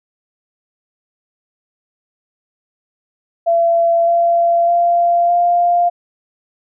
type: tone with pitch steps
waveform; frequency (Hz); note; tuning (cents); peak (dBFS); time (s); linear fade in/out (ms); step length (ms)
sine; 676 / 683.5 / 691 / 698.6; E5 / F5 / F5 / F5; +43 / -37 / -19 / 0; -10; 3.46-5.9; 20; 610
effects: none